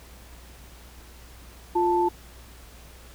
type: tone pair together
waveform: sine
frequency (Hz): 350.8 / 882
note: F4 / A5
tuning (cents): +8 / +4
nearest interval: octave + major third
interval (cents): 1596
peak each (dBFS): -22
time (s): 1.75-2.09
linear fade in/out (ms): 10
effects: added 60 Hz sine -47 dBFS peak until 3.14 s + pink hiss -50 dBFS RMS until 3.14 s